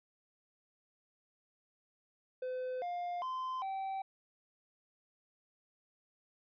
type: tone with pitch steps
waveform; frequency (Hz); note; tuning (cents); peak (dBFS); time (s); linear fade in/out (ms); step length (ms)
triangle; 509 / 705 / 1033 / 773; C5 / F5 / C6 / G5; -48 / +16 / -22 / -24; -34; 2.42-4.02; 5; 400
effects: resampled to 11025 Hz